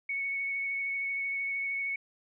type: tone with vibrato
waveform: sine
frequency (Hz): 2217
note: C#7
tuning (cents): 0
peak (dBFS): -30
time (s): 0.09-1.96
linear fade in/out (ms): 5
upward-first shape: triangle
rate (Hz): 13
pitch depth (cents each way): 15
effects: none